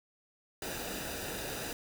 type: noise with comb filter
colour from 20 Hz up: pink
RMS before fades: -39 dBFS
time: 0.62-1.73 s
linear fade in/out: 2 ms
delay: 0.92 ms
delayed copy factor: -0.6
effects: none